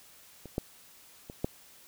clicks, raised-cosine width 2 ms, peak -30 / -16 / -28 / -15 dBFS, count 4, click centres 0.457 / 0.581 / 1.299 / 1.445 s, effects white hiss -56 dBFS RMS until 1.87 s

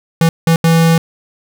square tone bursts at uneven times, 164.81 Hz, E3, in tune, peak -8 dBFS, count 3, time 0.21-0.29 / 0.47-0.56 / 0.64-0.98 s, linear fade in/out 2 ms, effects none

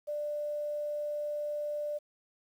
sine tone with quantisation, 592 Hz, D5, 14 cents sharp, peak -32 dBFS, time 0.07-1.99 s, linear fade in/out 20 ms, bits 10, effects none

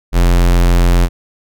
square tone, 43.65 Hz, F1, in tune, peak -8 dBFS, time 0.12-1.09 s, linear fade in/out 50 ms, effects none

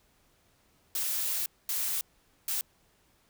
blue noise bursts at uneven times, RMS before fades -31 dBFS, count 3, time 0.95-1.46 / 1.69-2.01 / 2.48-2.61 s, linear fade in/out 2 ms, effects pink hiss -67 dBFS RMS until 3.29 s

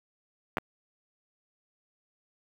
clicks, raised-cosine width 0.5 ms, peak -13 dBFS, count 2, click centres 0.571 / 0.583 s, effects high-pass 100 Hz 12 dB/octave + 7-bit

